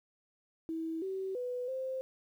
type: tone with pitch steps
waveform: sine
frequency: 324.5 / 382.3 / 495.7 / 523 Hz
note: E4 / G4 / B4 / C5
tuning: -27 / -43 / +6 / -1 cents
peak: -34 dBFS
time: 0.69-2.01 s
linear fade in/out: 0 ms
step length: 330 ms
effects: 11-bit